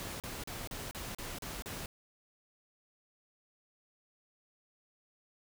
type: noise bursts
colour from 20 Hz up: pink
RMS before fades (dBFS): -42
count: 8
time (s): 0-1.859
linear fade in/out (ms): 0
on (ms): 200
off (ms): 37
effects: none